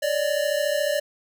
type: tone pair together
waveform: square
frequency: 571 / 605 Hz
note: D5 / D#5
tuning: -49 / -49 cents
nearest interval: minor second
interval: 100 cents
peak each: -25 dBFS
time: 0.02-1 s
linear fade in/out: 10 ms
effects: none